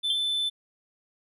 triangle tone, 3522 Hz, A7, 1 cent sharp, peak -23 dBFS, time 0.03-0.5 s, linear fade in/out 20 ms
sine tone with exponential decay, 3200 Hz, G7, 35 cents sharp, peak -21 dBFS, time 0.1-0.22 s, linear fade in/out 2 ms, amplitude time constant 25 ms
effects tanh soft clip ceiling -13 dBFS + resampled to 32000 Hz

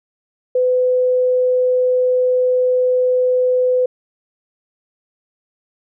sine tone, 504 Hz, B4, 35 cents sharp, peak -12 dBFS, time 0.55-3.86 s, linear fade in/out 5 ms, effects none

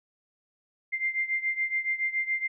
sine beating tone pair, 2093 / 2100.1 Hz, C7 / C7, 0 / +6 cents, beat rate 7.1 Hz, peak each -28 / -31 dBFS, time 0.92-2.48 s, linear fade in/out 20 ms, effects none

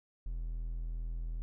triangle tone, 41.2 Hz, E1, in tune, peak -33 dBFS, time 0.26-1.42 s, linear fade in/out 0 ms, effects none

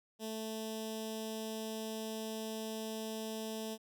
10% pulse tone with notch filter, 220 Hz, A3, in tune, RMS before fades -41 dBFS, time 0.19-3.78 s, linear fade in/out 50 ms, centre 1300 Hz, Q 0.54, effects none

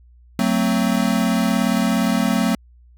square chord, F# diminished, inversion none, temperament equal with one note detuned, 185 / 224.1 / 261.6 Hz, F#3 / A3 / C4, 0 / +32 / 0 cents, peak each -22 / -20 / -23 dBFS, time 0.39-2.55 s, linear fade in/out 2 ms, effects added 60 Hz sine -46 dBFS peak until 2.97 s

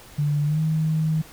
sine tone with pitch glide, 146.83 to 157.37 Hz, D3 to D#3, 0 to +20 cents, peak -19 dBFS, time 0.18-1.22 s, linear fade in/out 10 ms, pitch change +120 cents, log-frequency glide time 0.45-0.6 s, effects pink hiss -46 dBFS RMS until 1.32 s

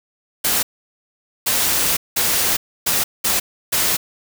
white noise bursts at uneven times, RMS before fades -18 dBFS, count 6, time 0.44-0.63 / 1.46-1.97 / 2.16-2.57 / 2.86-3.04 / 3.24-3.4 / 3.72-3.97 s, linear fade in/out 10 ms, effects none

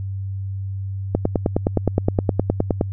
click train, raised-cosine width 2 ms, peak -3 dBFS, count 17, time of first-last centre 1.15-2.811 s, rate 9.63 Hz, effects added 97 Hz sine -24 dBFS peak until 2.92 s

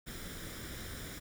pink noise with comb filter, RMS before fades -44 dBFS, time 0.06-1.2 s, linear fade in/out 20 ms, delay 0.56 ms, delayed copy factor +0.6, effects none

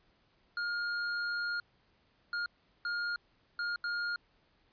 square tone bursts at uneven times, 1418 Hz, F6, 26 cents sharp, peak -33 dBFS, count 5, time 0.57-1.6 / 2.33-2.46 / 2.85-3.16 / 3.59-3.76 / 3.84-4.16 s, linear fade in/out 2 ms, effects pink hiss -70 dBFS RMS until 4.72 s + resampled to 11025 Hz

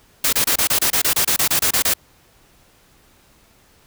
white noise bursts, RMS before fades -17 dBFS, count 15, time 0.24-1.938 s, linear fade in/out 5 ms, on 88 ms, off 27 ms, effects pink hiss -54 dBFS RMS until 3.86 s

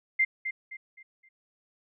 sine tone with echo, 2093 Hz, C7, in tune, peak -20 dBFS, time 0.19-0.25 s, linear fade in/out 10 ms, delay 260 ms, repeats 4, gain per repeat -9 dB, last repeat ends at 1.29 s, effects none

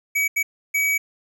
square tone bursts at uneven times, 2273 Hz, C#7, 43 cents sharp, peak -19 dBFS, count 3, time 0.15-0.28 / 0.36-0.43 / 0.74-0.98 s, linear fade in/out 10 ms, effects none

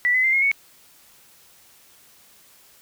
sine tone with pitch steps, 1963 / 2024 / 2087 / 2152 / 2219 Hz, B6 / B6 / C7 / C7 / C#7, -11 / +42 / -5 / +48 / +1 cents, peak -16 dBFS, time 0.05-0.515 s, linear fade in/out 0 ms, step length 93 ms, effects white hiss -53 dBFS RMS until 2.81 s

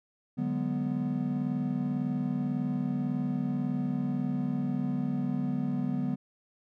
triangle chord, G# half-diminished seventh, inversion second, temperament equal with one note detuned, 146.83 / 185 / 205.1 / 246.9 Hz, D3 / F#3 / G#3 / B3, 0 / 0 / -21 / 0 cents, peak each -32 / -33 / -34 / -29 dBFS, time 0.37-6.16 s, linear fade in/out 20 ms, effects none

